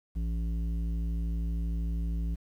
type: tone with low-pass filter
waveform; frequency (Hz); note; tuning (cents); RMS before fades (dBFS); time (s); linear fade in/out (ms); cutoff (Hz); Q
square; 56.4; A1; +44; -31; 0.15-2.36; 20; 200; 1
effects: 10-bit